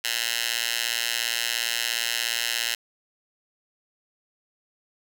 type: tone with high-pass filter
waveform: 10% pulse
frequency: 117.1 Hz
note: A#2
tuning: 8 cents sharp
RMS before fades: -27 dBFS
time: 0.04-2.75 s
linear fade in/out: 5 ms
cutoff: 2600 Hz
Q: 1.2
effects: none

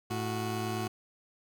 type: tone pair together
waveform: 20% pulse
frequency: 109.32 / 367.7 Hz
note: A2 / F#4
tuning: -11 / -11 cents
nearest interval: octave + major sixth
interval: 2100 cents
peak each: -29 / -30 dBFS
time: 0.1-0.88 s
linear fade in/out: 10 ms
effects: none

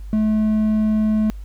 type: tone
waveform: triangle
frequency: 215.6 Hz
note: A3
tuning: 35 cents flat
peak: -13 dBFS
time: 0.13-1.3 s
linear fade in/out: 0 ms
effects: added 50 Hz sine -30 dBFS peak until 1.44 s + pink hiss -56 dBFS RMS until 1.44 s

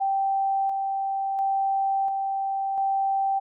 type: tone with tremolo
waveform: sine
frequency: 781 Hz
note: G5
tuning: 7 cents flat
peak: -21 dBFS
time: 0-3.4 s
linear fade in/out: 20 ms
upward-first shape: square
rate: 0.72 Hz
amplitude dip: 30%
effects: none

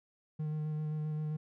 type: tone with vibrato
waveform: triangle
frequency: 153.3 Hz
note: D#3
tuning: 25 cents flat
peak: -31 dBFS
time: 0.39-1.37 s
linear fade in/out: 10 ms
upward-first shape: square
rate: 7.6 Hz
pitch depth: 12 cents each way
effects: none

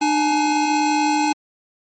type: tone pair together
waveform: square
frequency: 301.9 / 845 Hz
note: D4 / G#5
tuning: +48 / +30 cents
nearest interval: octave + tritone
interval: 1782 cents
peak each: -20 / -19 dBFS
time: 0.01-1.33 s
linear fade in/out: 10 ms
effects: MP3 32 kbps

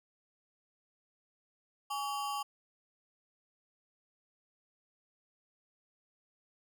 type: ring-modulated tone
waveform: square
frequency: 981 Hz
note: B5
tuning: 12 cents flat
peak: -32 dBFS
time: 1.9-2.43 s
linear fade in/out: 10 ms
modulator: 152 Hz
effects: none

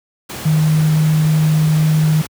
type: tone in noise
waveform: sine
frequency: 155.6 Hz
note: D#3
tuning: in tune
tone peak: -10 dBFS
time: 0.45-2.22 s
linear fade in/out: 10 ms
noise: pink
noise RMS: -28 dBFS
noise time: 0.29-2.27 s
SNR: +15 dB
effects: high-pass 80 Hz 12 dB/octave

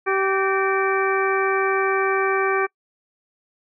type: harmonic tone with a mistuned harmonic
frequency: 387 Hz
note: G4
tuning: 22 cents flat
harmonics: 1 / 2 / 3 / 4 / 5 / 6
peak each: -21 / -27 / -24 / -27 / -29 / -28 dBFS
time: 0.06-2.67 s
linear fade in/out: 20 ms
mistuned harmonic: 5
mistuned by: -100 cents
effects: noise-tail reverb RT60 0.1 s tail -26 dB re dry

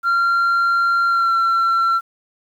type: tone with pitch glide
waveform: sine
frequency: 1380 to 1354.7 Hz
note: F6 to E6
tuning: -21 to +47 cents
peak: -11 dBFS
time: 0.03-2.01 s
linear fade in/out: 50 ms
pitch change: -32 cents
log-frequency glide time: 1.08-1.33 s
effects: tanh soft clip ceiling -13 dBFS + 8-bit

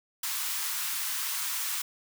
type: high-pass noise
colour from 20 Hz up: white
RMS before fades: -32 dBFS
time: 0.23-1.82 s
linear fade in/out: 5 ms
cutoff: 900 Hz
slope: 48 dB/octave
effects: none

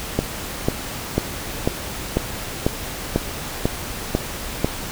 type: click train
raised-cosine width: 2 ms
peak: -3 dBFS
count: 10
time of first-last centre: 0.19-4.645 s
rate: 2.02 Hz
effects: pink hiss -30 dBFS RMS until 4.91 s

